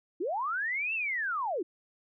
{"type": "linear two-way sweep", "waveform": "sine", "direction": "up then down", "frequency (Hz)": [298.6, 2726, 298.6], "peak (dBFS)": -29, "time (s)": [0.2, 1.63], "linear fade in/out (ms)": 10, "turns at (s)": 0.94, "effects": []}